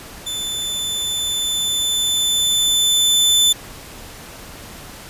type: tone with level ramp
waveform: sawtooth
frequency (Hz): 3520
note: A7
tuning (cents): 0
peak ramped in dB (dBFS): -20 to -8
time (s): 0.26-3.53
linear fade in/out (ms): 10
effects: pink hiss -37 dBFS RMS until 5.09 s + resampled to 32000 Hz